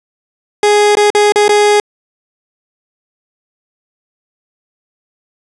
30% pulse tone with dropouts, 415.3 Hz, G#4, in tune, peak -4 dBFS, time 0.63-1.8 s, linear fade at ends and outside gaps 2 ms, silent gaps 0.953-0.97 / 1.103-1.149 / 1.322-1.358 / 1.481-1.492 s, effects resampled to 24000 Hz + 7-bit

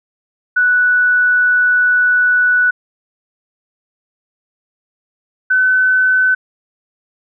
sine tone pair in turn, 1480 / 1512.8 Hz, F#6 / F#6, 0 / +38 cents, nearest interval unison, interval 38 cents, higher second, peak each -9 dBFS, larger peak neither, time 0.56-2.71 / 5.5-6.35 s, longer first, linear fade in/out 10 ms, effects none

